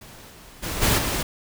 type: noise with level steps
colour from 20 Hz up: pink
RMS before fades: -44 / -46 / -29 / -19 / -25 dBFS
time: 0.01-1.23 s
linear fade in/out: 5 ms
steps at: 0.29 / 0.62 / 0.81 / 0.97 s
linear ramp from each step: 20 ms
effects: none